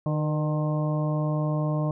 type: harmonic tone with a mistuned harmonic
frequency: 152 Hz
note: D#3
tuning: 40 cents flat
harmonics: 1 / 2 / 3 / 4 / 5 / 6 / 7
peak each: -24 / -32 / -39 / -32 / -42 / -42 / -38 dBFS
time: 0.06-1.91 s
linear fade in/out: 2 ms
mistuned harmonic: 3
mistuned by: +69 cents
effects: none